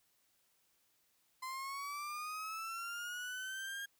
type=linear sweep; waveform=35% pulse; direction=up; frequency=1028 to 1626 Hz; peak=-39 dBFS; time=1.42-3.86 s; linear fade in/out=10 ms; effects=white hiss -75 dBFS RMS until 3.99 s